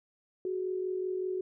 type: tone pair together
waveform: sine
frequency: 370 / 415.3 Hz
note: F#4 / G#4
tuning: 0 / 0 cents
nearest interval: major second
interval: 200 cents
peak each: -31 / -39 dBFS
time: 0.45-1.41 s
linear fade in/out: 2 ms
effects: none